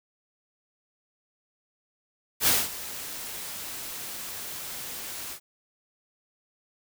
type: noise with ADSR envelope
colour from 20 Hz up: white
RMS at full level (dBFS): -20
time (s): 2.4-5.4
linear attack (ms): 73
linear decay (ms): 210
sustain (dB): -17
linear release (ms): 78
effects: none